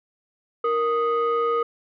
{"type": "tone pair together", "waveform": "sine", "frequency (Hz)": [466.2, 1244.6], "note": ["A#4", "D#6"], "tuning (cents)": [0, 0], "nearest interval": "octave + perfect fourth", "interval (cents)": 1700, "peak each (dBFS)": [-20, -21], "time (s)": [0.64, 1.63], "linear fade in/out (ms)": 5, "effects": ["tanh soft clip ceiling -16 dBFS"]}